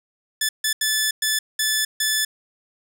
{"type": "tone bursts at uneven times", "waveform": "10% pulse", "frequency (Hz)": 1740, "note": "A6", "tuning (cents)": -20, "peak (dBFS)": -10, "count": 6, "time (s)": [[0.41, 0.49], [0.64, 0.73], [0.81, 1.11], [1.22, 1.39], [1.59, 1.85], [2, 2.25]], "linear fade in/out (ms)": 5, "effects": []}